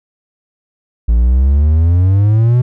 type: exponential sweep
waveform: triangle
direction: up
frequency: 55 to 126.1 Hz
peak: -5 dBFS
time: 1.08-2.62 s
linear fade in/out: 10 ms
effects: none